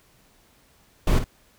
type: noise with echo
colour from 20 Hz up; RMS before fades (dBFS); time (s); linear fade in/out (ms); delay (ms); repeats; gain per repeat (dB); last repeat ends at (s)
brown; -18; 1.07-1.19; 5; 52; 1; -9; 1.242
effects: pink hiss -59 dBFS RMS until 1.58 s